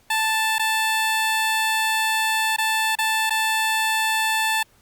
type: tone with dropouts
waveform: 15% pulse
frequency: 880 Hz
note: A5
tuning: in tune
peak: -13 dBFS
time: 0.1-4.63 s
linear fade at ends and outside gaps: 5 ms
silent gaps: 0.584-0.594 / 2.564-2.583 / 2.954-2.986 / 3.297-3.305 s
effects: pink hiss -58 dBFS RMS until 4.81 s + Opus 48 kbps